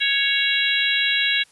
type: harmonic tone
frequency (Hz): 554.4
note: C#5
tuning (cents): 0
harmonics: 3 / 4 / 5 / 6 / 7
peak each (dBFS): -24 / -24 / -24 / -24 / -24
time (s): 0-1.44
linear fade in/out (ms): 20
effects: white hiss -55 dBFS RMS until 1.51 s + resampled to 24000 Hz